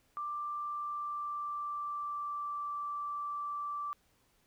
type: tone with pitch glide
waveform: sine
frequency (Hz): 1180 to 1167.1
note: D6 to D6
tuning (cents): +8 to -11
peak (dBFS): -35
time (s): 0.17-3.93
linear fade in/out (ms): 0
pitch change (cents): -19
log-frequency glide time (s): 0.54-2.74
effects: pink hiss -71 dBFS RMS until 4.46 s